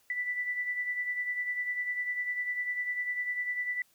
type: beating tone pair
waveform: sine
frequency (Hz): 1975.5 / 1985.5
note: B6 / B6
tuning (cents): 0 / +9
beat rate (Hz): 10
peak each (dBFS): -31 / -39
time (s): 0.1-3.82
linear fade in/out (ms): 2
effects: white hiss -67 dBFS RMS until 3.94 s